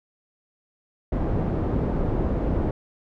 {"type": "low-pass noise", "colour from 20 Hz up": "pink", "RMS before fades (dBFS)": -24, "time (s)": [1.12, 2.71], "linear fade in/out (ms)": 5, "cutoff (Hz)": 560, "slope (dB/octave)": 12, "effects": []}